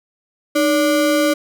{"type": "ring-modulated tone", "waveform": "square", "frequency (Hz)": 440, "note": "A4", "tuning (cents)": 0, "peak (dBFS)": -11, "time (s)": [0.55, 1.34], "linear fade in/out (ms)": 10, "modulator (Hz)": 134, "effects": []}